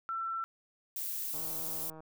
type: tone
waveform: sine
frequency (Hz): 1342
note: E6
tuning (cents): +31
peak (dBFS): -33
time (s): 0.09-0.44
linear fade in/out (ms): 0
type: noise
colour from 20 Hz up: violet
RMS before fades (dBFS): -37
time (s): 0.96-1.9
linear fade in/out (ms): 2
type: click train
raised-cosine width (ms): 1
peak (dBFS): -36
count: 106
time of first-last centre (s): 1.34-2.005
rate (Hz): 158
effects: none